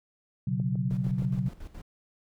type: chord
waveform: sine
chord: B suspended second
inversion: none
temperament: equal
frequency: 123.47 / 138.59 / 185 Hz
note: B2 / C#3 / F#3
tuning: 0 / 0 / 0 cents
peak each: -30 dBFS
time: 0.47-1.49 s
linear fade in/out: 5 ms
type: click train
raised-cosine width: 2 ms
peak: -30 dBFS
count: 5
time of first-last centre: 0.6-1.222 s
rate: 6.43 Hz
type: noise with tremolo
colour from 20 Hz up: brown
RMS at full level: -42 dBFS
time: 0.9-1.82 s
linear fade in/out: 10 ms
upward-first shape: square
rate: 7.1 Hz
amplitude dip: 70%
effects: none